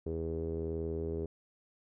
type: tone with low-pass filter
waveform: sawtooth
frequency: 81.5 Hz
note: E2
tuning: 19 cents flat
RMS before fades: -36 dBFS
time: 0.06-1.26 s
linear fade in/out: 5 ms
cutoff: 420 Hz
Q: 6.6
effects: none